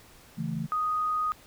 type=chord; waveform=sine; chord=A major; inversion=first; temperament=equal with one note detuned; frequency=140.12 / 164.81 / 220 Hz; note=C#3 / E3 / A3; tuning=+19 / 0 / 0 cents; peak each=-35 / -32 / -34 dBFS; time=0.37-0.67 s; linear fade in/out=20 ms
type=tone; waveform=sine; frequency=1244.5 Hz; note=D#6; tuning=in tune; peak=-25 dBFS; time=0.72-1.32 s; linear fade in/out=0 ms
effects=pink hiss -54 dBFS RMS until 1.46 s